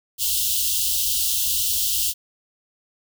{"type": "band-stop noise", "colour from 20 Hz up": "white", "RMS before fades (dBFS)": -22, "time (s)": [0.18, 2.14], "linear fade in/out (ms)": 50, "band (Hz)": [100, 2800], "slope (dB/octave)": 96, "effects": []}